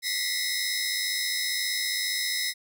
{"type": "tone cluster", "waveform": "sawtooth", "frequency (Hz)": [1931, 2013, 2112, 3807, 5190], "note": ["B6", "B6", "C7", "A#7", "E8"], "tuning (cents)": [-39, 33, 16, 36, -28], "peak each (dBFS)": [-32, -30, -32, -30, -28], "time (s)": [0.02, 2.54], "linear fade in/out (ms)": 50, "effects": []}